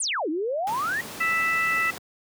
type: exponential two-way sweep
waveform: sine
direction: down then up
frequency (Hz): 10000 to 293.7 to 1949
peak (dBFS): -24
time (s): 0-1.01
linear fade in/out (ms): 5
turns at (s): 0.29
type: noise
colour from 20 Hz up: pink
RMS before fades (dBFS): -37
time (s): 0.67-1.98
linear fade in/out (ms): 0
type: harmonic tone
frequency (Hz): 659.3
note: E5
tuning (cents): 0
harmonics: 2 / 3 / 4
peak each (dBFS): -27 / -23 / -29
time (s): 1.2-1.91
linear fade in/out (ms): 10
effects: high-pass 150 Hz 12 dB/octave